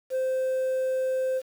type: tone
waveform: sine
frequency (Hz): 520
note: C5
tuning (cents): -11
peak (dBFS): -21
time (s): 0.1-1.42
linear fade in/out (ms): 50
effects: tanh soft clip ceiling -23 dBFS + 8-bit